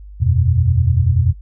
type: chord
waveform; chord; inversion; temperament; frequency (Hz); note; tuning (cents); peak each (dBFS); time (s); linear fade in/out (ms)
sine; E suspended second; none; equal; 82.41 / 92.5 / 123.47; E2 / F#2 / B2; 0 / 0 / 0; -16; 0.2-1.33; 20
effects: noise-tail reverb RT60 0.1 s tail -21 dB re dry + added 50 Hz sine -33 dBFS peak until 1.41 s